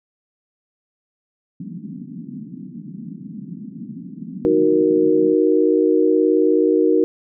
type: band-pass noise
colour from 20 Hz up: pink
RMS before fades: -33 dBFS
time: 1.6-5.34 s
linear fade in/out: 5 ms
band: 160 to 270 Hz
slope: 48 dB/octave
type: chord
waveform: sine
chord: D# minor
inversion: none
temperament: equal with one note detuned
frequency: 311.1 / 370 / 467.8 Hz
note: D#4 / F#4 / A#4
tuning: 0 / 0 / +6 cents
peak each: -17 dBFS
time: 4.45-7.04 s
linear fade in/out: 0 ms
effects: none